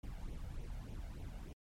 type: noise with flanger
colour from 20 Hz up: brown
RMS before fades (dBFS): -45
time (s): 0.03-1.53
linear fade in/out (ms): 5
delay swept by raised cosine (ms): 0.31 to 1.41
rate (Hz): 3.4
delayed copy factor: +0.65
effects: MP3 64 kbps